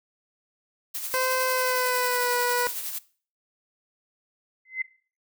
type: noise with tremolo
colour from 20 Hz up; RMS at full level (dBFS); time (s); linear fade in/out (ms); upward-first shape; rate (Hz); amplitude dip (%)
blue; -31; 0.94-2.99; 10; sine; 11; 45
type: tone with pitch glide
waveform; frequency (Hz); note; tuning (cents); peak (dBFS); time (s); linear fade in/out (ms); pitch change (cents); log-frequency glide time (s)
15% pulse; 515 to 488.3; C5 to B4; -28 to -20; -17; 1.14-2.67; 0; -92; 1.47-2.33
type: tone with exponential growth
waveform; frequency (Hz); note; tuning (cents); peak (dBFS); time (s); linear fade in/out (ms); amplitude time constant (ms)
sine; 2055; C7; -32; -21; 4.65-4.82; 5; 36
effects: noise-tail reverb RT60 0.4 s tail -19 dB re dry